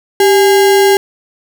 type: tone with sample-and-hold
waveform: sine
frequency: 392 Hz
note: G4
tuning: in tune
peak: -5 dBFS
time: 0.2-0.97 s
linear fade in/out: 2 ms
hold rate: 1225 Hz
effects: none